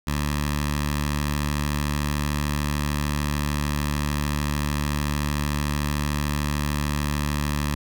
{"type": "tone with notch filter", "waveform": "10% pulse", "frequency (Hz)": 73.42, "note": "D2", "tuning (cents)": 0, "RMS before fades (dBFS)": -25, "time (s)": [0.07, 7.75], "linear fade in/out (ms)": 5, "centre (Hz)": 420, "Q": 0.71, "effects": []}